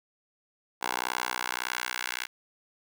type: tone with high-pass filter sweep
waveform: 10% pulse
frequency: 61.74 Hz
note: B1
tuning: in tune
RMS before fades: -33 dBFS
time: 0.81-2.27 s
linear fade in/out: 20 ms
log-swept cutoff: 810 to 1800 Hz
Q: 1.3
effects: none